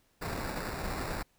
pink noise with sample-and-hold, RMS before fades -36 dBFS, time 0.21-1.23 s, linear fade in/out 10 ms, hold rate 3150 Hz, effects pink hiss -70 dBFS RMS until 1.38 s

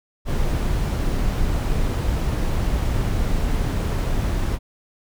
brown noise, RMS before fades -21 dBFS, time 0.25-4.59 s, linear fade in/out 50 ms, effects none

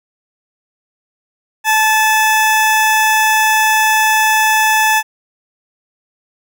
20% pulse tone, 870 Hz, A5, 20 cents flat, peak -5 dBFS, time 1.64-5.03 s, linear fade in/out 50 ms, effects none

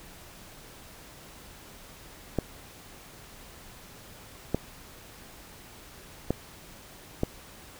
clicks, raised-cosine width 2 ms, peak -11 dBFS, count 4, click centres 2.387 / 4.546 / 6.306 / 7.234 s, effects pink hiss -49 dBFS RMS until 7.79 s

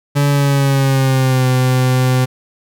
40% pulse tone with pitch glide, 143 to 128.14 Hz, D3 to C3, -46 to -36 cents, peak -10 dBFS, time 0.15-2.26 s, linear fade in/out 20 ms, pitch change -190 cents, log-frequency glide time 0.29-1.47 s, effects none

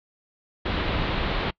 pink low-pass noise, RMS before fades -26 dBFS, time 0.65-1.51 s, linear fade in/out 10 ms, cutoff 4000 Hz, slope 48 dB/octave, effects noise-tail reverb RT60 0.1 s tail -25 dB re dry

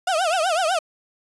35% pulse tone with vibrato, 690 Hz, F5, 21 cents flat, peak -17 dBFS, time 0.07-0.79 s, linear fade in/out 5 ms, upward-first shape triangle, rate 8 Hz, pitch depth 230 cents each way
triangle tone with exponential decay, 2633 Hz, E7, 3 cents flat, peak -21 dBFS, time 0.33-0.41 s, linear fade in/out 1 ms, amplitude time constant 16 ms
effects resampled to 24000 Hz

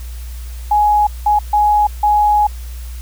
sine tone bursts at uneven times, 836 Hz, G#5, 11 cents sharp, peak -9 dBFS, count 4, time 0.71-1.07 / 1.26-1.39 / 1.53-1.87 / 2.03-2.47 s, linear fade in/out 5 ms, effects added 60 Hz sine -25 dBFS peak until 3.01 s + white hiss -41 dBFS RMS until 3.01 s

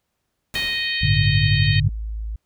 pink noise with exponential decay, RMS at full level -30 dBFS, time 0.54-1.23 s, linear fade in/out 0 ms, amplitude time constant 150 ms
harmonic tone, 622.3 Hz, D#5, in tune, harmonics 3 / 4 / 5 / 6 / 7, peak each -26 / -27 / -28 / -29 / -29 dBFS, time 0.55-1.8 s, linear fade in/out 5 ms
sine tone, 54 Hz, A1, 32 cents flat, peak -25 dBFS, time 1.01-2.36 s, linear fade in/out 5 ms
sine chord, G suspended second, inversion none, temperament equal, 98 / 110 / 146.83 Hz, G2 / A2 / D3, 0 / 0 / 0 cents, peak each -20 dBFS, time 1.03-1.89 s, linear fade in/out 5 ms
effects pink hiss -75 dBFS RMS until 2.45 s

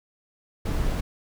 brown noise, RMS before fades -25 dBFS, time 0.65-1.01 s, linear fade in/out 10 ms, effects none

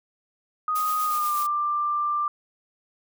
sine tone with pitch glide, 1244.5 to 1184.9 Hz, D#6 to D6, 0 to +15 cents, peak -22 dBFS, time 0.68-2.28 s, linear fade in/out 2 ms, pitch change -85 cents, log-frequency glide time 1.03-1.38 s
blue noise with tremolo, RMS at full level -33 dBFS, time 0.75-1.47 s, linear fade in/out 10 ms, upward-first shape sine, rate 8.2 Hz, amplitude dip 35%
effects none

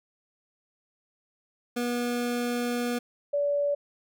25% pulse / sine tone pair in turn, 241.8 / 575.1 Hz, B3 / D5, -36 / -36 cents, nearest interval octave + minor third, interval 1500 cents, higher second, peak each -23 dBFS, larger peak neither, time 1.76-2.99 / 3.33-3.75 s, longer first, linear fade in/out 10 ms, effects none

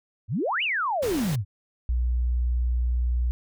sine exponential two-way sweep, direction up then down, 87.31 to 3019 to 87.31 Hz, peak -23 dBFS, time 0.28-1.45 s, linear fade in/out 50 ms, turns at 0.63 s
pink noise, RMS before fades -34 dBFS, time 1.02-1.36 s, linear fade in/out 10 ms
sine tone, 60.7 Hz, B1, 29 cents flat, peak -21 dBFS, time 1.89-3.31 s, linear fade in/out 0 ms
effects none

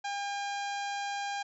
harmonic tone, 805 Hz, G5, 46 cents sharp, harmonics 1 / 2 / 3 / 4 / 5 / 6 / 7 / 8 / 9, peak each -34 / -40 / -44 / -46 / -48 / -50 / -51 / -52 / -53 dBFS, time 0.04-1.43 s, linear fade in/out 10 ms, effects none

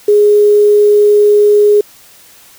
sine tone with quantisation, 415.3 Hz, G#4, in tune, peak -4 dBFS, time 0.08-1.81 s, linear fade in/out 5 ms, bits 5, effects white hiss -41 dBFS RMS until 2.58 s

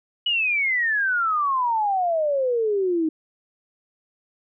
sine exponential sweep, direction down, 2960 to 309.1 Hz, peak -19 dBFS, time 0.26-3.09 s, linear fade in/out 5 ms, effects none

